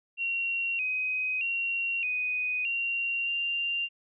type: tone with pitch steps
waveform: sine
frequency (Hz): 2745 / 2516 / 2748 / 2493 / 2759 / 2782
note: F7 / D#7 / F7 / D#7 / F7 / F7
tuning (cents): -31 / +19 / -29 / +3 / -22 / -7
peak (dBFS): -27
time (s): 0.17-3.89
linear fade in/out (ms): 50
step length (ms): 620
effects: none